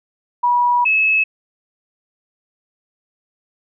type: tone pair in turn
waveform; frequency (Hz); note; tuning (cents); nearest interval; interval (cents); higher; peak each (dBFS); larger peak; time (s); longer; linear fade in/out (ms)
sine; 970 / 2590; B5 / E7; -31 / -31; octave + perfect fourth; 1700; second; -12; neither; 0.43-0.85 / 0.85-1.24; first; 10
effects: none